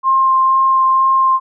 sine tone with vibrato, 1058 Hz, C6, 19 cents sharp, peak -9 dBFS, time 0.03-1.4 s, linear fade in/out 50 ms, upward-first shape sine, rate 2.1 Hz, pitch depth 9 cents each way, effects none

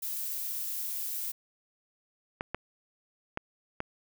violet noise, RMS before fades -35 dBFS, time 0.02-1.32 s, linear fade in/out 10 ms
clicks, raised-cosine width 0.5 ms, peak -17 dBFS, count 4, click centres 2.409 / 2.546 / 3.374 / 3.804 s
effects none

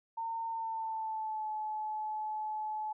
sine tone with pitch glide, 910 to 859.4 Hz, A#5 to A5, -42 to -41 cents, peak -34 dBFS, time 0.17-2.93 s, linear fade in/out 10 ms, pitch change -99 cents, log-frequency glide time 0.48-1.5 s, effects none

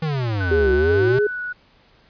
square exponential two-way sweep, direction down then up, 164.5 to 65.41 to 130 Hz, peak -21 dBFS, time 0.02-1.19 s, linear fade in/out 5 ms, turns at 0.7 s
sine tone with pitch glide, 1500 to 1469.1 Hz, F#6 to F#6, +23 to -13 cents, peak -25 dBFS, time 0.4-1.53 s, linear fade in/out 10 ms, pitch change -36 cents, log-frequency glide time 1.22-1.4 s
sine tone with vibrato, 392 Hz, G4, in tune, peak -15 dBFS, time 0.51-1.27 s, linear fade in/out 5 ms, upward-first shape sine, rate 3.1 Hz, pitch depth 110 cents each way
effects pink hiss -55 dBFS RMS until 2.09 s + resampled to 11025 Hz

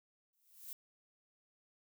violet noise with exponential growth, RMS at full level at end -44 dBFS, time 0.33-0.73 s, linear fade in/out 1 ms, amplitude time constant 86 ms, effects none

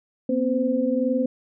sine tone cluster, 241.3 / 263.1 / 514 Hz, B3 / C4 / C5, -40 / +10 / -31 cents, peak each -24 dBFS, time 0.29-1.26 s, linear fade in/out 5 ms, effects none

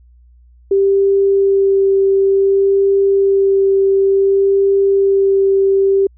sine tone with vibrato, 392 Hz, G4, in tune, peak -9 dBFS, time 0.71-6.07 s, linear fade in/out 5 ms, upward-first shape sine, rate 0.56 Hz, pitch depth 9 cents each way, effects added 60 Hz sine -43 dBFS peak until 6.17 s

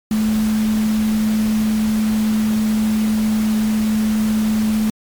sine tone in noise, 216.6 Hz, A3, 27 cents flat, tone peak -14 dBFS, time 0.11-4.9 s, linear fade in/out 2 ms, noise pink, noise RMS -30 dBFS, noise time 0.11-4.9 s, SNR +13 dB, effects MP3 96 kbps

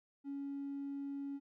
triangle tone, 279.5 Hz, C#4, 14 cents sharp, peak -36 dBFS, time 0.24-1.4 s, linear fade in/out 50 ms, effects tanh soft clip ceiling -36 dBFS

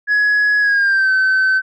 sine tone with pitch glide, 1680 to 1531.7 Hz, G#6 to G6, +19 to -41 cents, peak -9 dBFS, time 0.07-1.62 s, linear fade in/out 50 ms, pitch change -160 cents, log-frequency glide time 0.6-1.11 s, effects tanh soft clip ceiling -10 dBFS

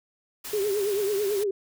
white noise, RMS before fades -37 dBFS, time 0.44-1.44 s, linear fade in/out 10 ms
sine tone with vibrato, 405.6 Hz, G#4, 41 cents flat, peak -23 dBFS, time 0.53-1.51 s, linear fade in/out 5 ms, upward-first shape triangle, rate 9.1 Hz, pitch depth 110 cents each way
effects none

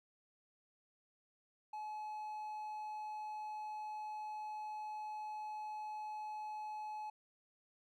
triangle tone, 853 Hz, G#5, 46 cents sharp, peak -40 dBFS, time 1.73-7.1 s, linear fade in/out 5 ms, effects none

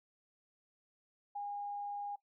sine tone, 815 Hz, G#5, 33 cents flat, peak -38 dBFS, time 1.35-2.16 s, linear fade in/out 10 ms, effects noise-tail reverb RT60 0.1 s tail -17 dB re dry

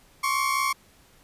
30% pulse tone pair together, 1069 / 1133.7 Hz, C6 / C#6, +37 / +39 cents, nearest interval minor second, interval 102 cents, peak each -23 dBFS, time 0.23-0.73 s, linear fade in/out 10 ms, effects pink hiss -57 dBFS RMS until 1.23 s + resampled to 32000 Hz

